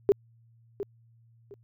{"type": "tone with echo", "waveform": "sine", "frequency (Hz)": 402.1, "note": "G4", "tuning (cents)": 44, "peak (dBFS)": -16, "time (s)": [0.09, 0.12], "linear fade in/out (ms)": 0, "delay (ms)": 710, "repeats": 2, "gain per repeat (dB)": -13, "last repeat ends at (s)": 1.54, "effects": ["added 115 Hz sine -57 dBFS peak until 1.63 s"]}